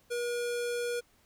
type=tone with low-pass filter; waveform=square; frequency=480 Hz; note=B4; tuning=49 cents flat; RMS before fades=-33 dBFS; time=0.1-1.01 s; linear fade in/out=20 ms; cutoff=11000 Hz; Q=1.2; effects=pink hiss -66 dBFS RMS until 1.25 s